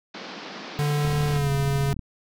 pink band-pass noise, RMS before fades -38 dBFS, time 0.14-1.38 s, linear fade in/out 5 ms, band 180 to 5400 Hz, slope 48 dB/octave
square tone with pitch glide, 146.83 to 138.99 Hz, D3 to C#3, 0 to +5 cents, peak -22 dBFS, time 0.79-1.93 s, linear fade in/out 0 ms, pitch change -95 cents, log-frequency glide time 1.3-1.51 s
click train, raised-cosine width 5 ms, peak -21 dBFS, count 37, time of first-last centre 1.05-1.992 s, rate 38.2 Hz
effects none

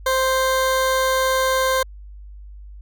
20% pulse tone, 523.3 Hz, C5, in tune, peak -12 dBFS, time 0.06-1.83 s, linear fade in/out 5 ms, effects added 50 Hz sine -36 dBFS peak until 2.81 s

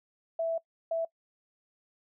sine tone bursts at uneven times, 659.3 Hz, E5, in tune, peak -27 dBFS, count 2, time 0.39-0.58 / 0.91-1.05 s, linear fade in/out 5 ms, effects noise-tail reverb RT60 0.1 s tail -22 dB re dry

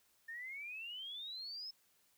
triangle exponential sweep, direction up, 1789 to 5274 Hz, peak -40 dBFS, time 0.28-1.71 s, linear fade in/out 10 ms, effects tanh soft clip ceiling -42 dBFS + white hiss -73 dBFS RMS until 2.17 s

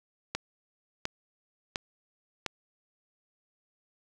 click train, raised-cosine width 0.2 ms, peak -13 dBFS, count 4, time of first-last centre 0.35-2.463 s, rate 1.42 Hz, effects none

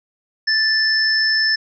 sine tone pair together, 1758 / 5268 Hz, A6 / E8, -2 / -2 cents, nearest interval octave + perfect fifth, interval 1900 cents, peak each -17 dBFS, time 0.47-1.56 s, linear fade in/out 10 ms, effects none

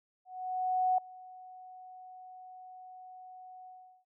sine tone with ADSR envelope, 740 Hz, F#5, in tune, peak -24 dBFS, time 0.25-4.05 s, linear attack 730 ms, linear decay 4 ms, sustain -23 dB, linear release 380 ms, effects none

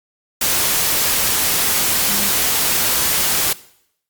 sine tone in noise, 202.2 Hz, G#3, 46 cents flat, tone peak -28 dBFS, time 2.08-2.29 s, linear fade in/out 5 ms, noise white, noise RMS -17 dBFS, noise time 0.41-3.53 s, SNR -14 dB, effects noise-tail reverb RT60 0.7 s tail -19 dB re dry + Opus 48 kbps

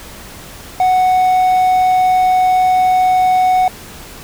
triangle tone, 740 Hz, F#5, in tune, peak -7 dBFS, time 0.8-3.68 s, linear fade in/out 2 ms, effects pink hiss -34 dBFS RMS until 4.23 s

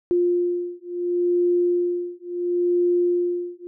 sine beating tone pair, 351.6 / 352.32 Hz, F4 / F4, +12 / +15 cents, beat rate 0.72 Hz, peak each -22 dBFS, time 0.11-3.67 s, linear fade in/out 0 ms, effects none

